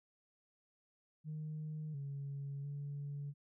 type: tone with pitch steps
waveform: sine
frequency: 154 / 140.1 / 143.1 Hz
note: D#3 / C#3 / D3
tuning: -17 / +19 / -45 cents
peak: -39 dBFS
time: 1.24-3.34 s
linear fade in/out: 50 ms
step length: 700 ms
effects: tanh soft clip ceiling -37 dBFS